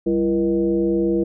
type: tone with frequency modulation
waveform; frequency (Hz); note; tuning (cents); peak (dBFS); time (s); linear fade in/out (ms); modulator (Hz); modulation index
sine; 337.1; E4; +39; -16; 0.06-1.24; 10; 141; 1
effects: none